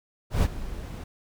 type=noise with ADSR envelope; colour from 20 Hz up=brown; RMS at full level=-19 dBFS; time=0.3-1.04 s; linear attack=130 ms; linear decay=42 ms; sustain=-16 dB; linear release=6 ms; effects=none